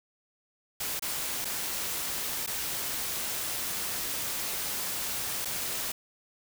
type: noise with dropouts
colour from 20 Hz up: white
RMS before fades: -33 dBFS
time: 0.8-5.92 s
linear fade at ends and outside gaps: 5 ms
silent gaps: 0.995-1.022 / 1.447-1.452 / 2.464-2.473 / 5.449-5.454 s
effects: none